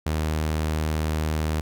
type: tone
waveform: sawtooth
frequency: 77.78 Hz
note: D#2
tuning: in tune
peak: -19 dBFS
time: 0.06-1.61 s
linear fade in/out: 5 ms
effects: none